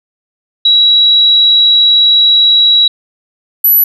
sine tone pair in turn, 3887 / 11845 Hz, B7 / F#9, -28 / +1 cents, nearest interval octave + perfect fifth, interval 1929 cents, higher second, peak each -4 dBFS, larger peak neither, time 0.65-2.88 / 3.64-3.84 s, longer first, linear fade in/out 5 ms, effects none

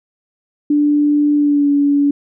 sine tone with pitch glide, 293.7 to 285.5 Hz, D4 to D4, 0 to -49 cents, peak -10 dBFS, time 0.7-2.11 s, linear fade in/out 5 ms, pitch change -49 cents, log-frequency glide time 1.35-1.7 s, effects none

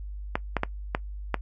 clicks, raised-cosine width 0.5 ms, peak -9 dBFS, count 5, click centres 0.355 / 0.567 / 0.634 / 0.949 / 1.343 s, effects noise-tail reverb RT60 0.1 s tail -20 dB re dry + added 50 Hz sine -34 dBFS peak until 1.41 s

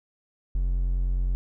triangle tone, 44.7 Hz, F1, 41 cents sharp, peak -20 dBFS, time 0.55-1.35 s, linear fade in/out 0 ms, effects none

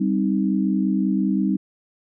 sine chord, C minor, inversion second, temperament equal, 196 / 261.6 / 311.1 Hz, G3 / C4 / Eb4, 0 / 0 / 0 cents, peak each -20 / -24 / -24 dBFS, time 0-1.57 s, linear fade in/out 10 ms, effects none

